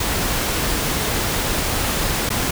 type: noise with dropouts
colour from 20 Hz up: pink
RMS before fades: -21 dBFS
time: 0-2.51 s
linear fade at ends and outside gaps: 5 ms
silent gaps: 2.292-2.302 s
effects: none